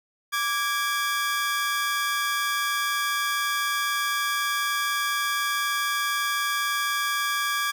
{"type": "tone pair together", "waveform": "sawtooth", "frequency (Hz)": [1166.1, 1646], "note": ["D6", "G#6"], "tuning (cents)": [-13, -16], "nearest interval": "tritone", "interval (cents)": 597, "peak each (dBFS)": -23, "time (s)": [0.32, 7.72], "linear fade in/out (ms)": 20, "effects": []}